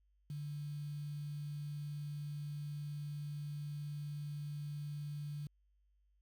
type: tone with quantisation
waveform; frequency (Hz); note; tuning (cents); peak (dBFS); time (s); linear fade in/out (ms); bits
sine; 146.83; D3; 0; -40; 0.3-5.47; 2; 10
effects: added 50 Hz sine -70 dBFS peak until 6.21 s